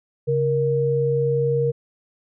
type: tone pair together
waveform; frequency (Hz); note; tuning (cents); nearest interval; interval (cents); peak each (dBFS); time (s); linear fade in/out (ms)
sine; 138.1 / 469.1; C#3 / A#4; -6 / +11; octave + major sixth; 2117; -22 / -19; 0.27-1.72; 20
effects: none